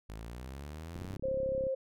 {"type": "exponential sweep", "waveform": "sawtooth", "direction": "up", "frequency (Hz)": [51.91, 98], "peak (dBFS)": -38, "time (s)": [0.09, 1.17], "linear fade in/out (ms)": 5}
{"type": "click train", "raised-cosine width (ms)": 3, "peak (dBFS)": -30, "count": 25, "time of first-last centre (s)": [0.96, 1.668], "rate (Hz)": 33.9}
{"type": "tone", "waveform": "sine", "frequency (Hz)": 530, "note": "C5", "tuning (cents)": 22, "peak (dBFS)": -30, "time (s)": [1.23, 1.75], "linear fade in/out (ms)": 10}
{"effects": []}